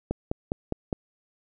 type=click train; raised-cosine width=2 ms; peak=-13 dBFS; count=5; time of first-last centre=0.11-0.928 s; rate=4.89 Hz; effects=none